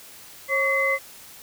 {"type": "tone cluster", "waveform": "sine", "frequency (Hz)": [543, 1132, 2047], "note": ["C#5", "C#6", "C7"], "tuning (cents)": [-36, 36, -38], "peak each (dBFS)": [-25, -28, -21], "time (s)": [0.48, 0.99], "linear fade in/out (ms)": 50, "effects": ["white hiss -45 dBFS RMS until 1.42 s"]}